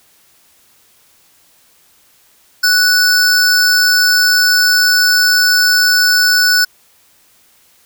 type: tone pair together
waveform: square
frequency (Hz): 1480 / 5274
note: F#6 / E8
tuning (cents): 0 / 0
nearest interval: octave + minor seventh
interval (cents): 2200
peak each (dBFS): -11 / -13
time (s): 2.63-6.65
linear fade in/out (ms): 10
effects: white hiss -51 dBFS RMS until 7.85 s